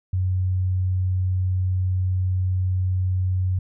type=tone; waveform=sine; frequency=92.5 Hz; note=F#2; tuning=in tune; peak=-19 dBFS; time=0.13-3.59 s; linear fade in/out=5 ms; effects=none